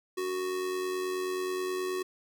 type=tone with amplitude modulation; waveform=square; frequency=370 Hz; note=F#4; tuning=in tune; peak=-29 dBFS; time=0.17-2.03 s; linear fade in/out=10 ms; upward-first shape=sine; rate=89.4 Hz; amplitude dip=45%; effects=none